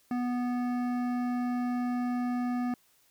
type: tone with hard clipping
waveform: sine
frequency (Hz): 245.8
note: B3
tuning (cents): -8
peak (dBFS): -30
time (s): 0.11-2.74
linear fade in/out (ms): 2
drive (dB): 13
effects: white hiss -66 dBFS RMS until 3.1 s